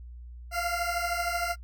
20% pulse beating tone pair, 687 / 700 Hz, F5 / F5, -29 / +4 cents, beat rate 13 Hz, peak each -26 dBFS, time 0.51-1.56 s, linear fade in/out 50 ms, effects noise-tail reverb RT60 0.1 s tail -23 dB re dry + added 60 Hz sine -41 dBFS peak until 1.63 s

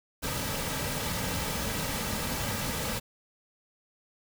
pink noise with comb filter, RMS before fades -32 dBFS, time 0.22-3 s, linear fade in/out 20 ms, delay 2.8 ms, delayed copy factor -0.5, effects none

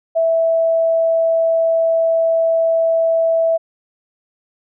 sine tone, 657 Hz, E5, 6 cents flat, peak -12 dBFS, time 0.15-3.58 s, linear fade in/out 20 ms, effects none

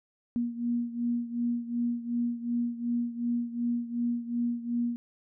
sine beating tone pair, 237.3 / 240 Hz, A#3 / B3, +31 / -49 cents, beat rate 2.7 Hz, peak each -29 / -33 dBFS, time 0.36-4.96 s, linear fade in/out 0 ms, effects none

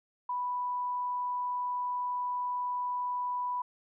sine tone, 987.8 Hz, B5, in tune, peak -30 dBFS, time 0.29-3.62 s, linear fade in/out 5 ms, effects none

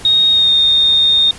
sine tone with pitch glide, 3729 to 3676 Hz, A#7 to A#7, 0 to -25 cents, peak -8 dBFS, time 0.05-1.31 s, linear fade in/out 2 ms, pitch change -25 cents, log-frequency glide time 0.31-0.51 s, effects pink hiss -34 dBFS RMS until 1.38 s + resampled to 24000 Hz

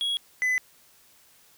triangle tone pair in turn, 3322 / 2009 Hz, G#7 / B6, 0 / +29 cents, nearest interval major sixth, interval 871 cents, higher first, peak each -23 / -20 dBFS, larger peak second, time 0.01-0.17 / 0.42-0.58 s, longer neither, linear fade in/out 0 ms, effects white hiss -58 dBFS RMS until 1.57 s

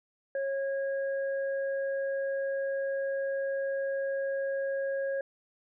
sine tone pair together, 546.7 / 1640 Hz, C#5 / G#6, -24 / -22 cents, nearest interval octave + perfect fifth, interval 1902 cents, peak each -29 / -40 dBFS, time 0.35-5.21 s, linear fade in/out 2 ms, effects none

